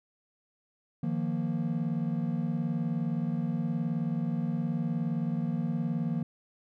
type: chord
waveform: triangle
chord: Eb suspended second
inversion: none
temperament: equal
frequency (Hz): 155.56 / 174.61 / 233.1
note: Eb3 / F3 / Bb3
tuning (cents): 0 / 0 / 0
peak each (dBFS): -30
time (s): 1.03-6.23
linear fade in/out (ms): 5
effects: tanh soft clip ceiling -18 dBFS